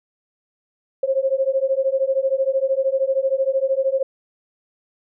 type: beating tone pair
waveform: sine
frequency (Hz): 529 / 542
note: C5 / C#5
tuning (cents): +19 / -39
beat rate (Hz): 13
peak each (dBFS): -20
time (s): 1.03-4.03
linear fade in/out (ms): 5
effects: none